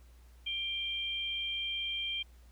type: tone pair together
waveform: sine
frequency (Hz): 2374 / 3169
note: D7 / G7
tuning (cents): +18 / +18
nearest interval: perfect fourth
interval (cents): 500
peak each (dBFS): -39 / -34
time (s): 0.46-2.23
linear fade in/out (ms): 10
effects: added 60 Hz sine -54 dBFS peak until 2.51 s + pink hiss -67 dBFS RMS until 2.51 s